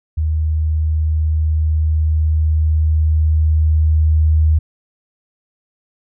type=tone with level ramp; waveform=sine; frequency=78 Hz; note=D#2; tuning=5 cents sharp; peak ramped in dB=-14 to -9 dBFS; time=0.17-4.59 s; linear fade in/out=10 ms; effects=none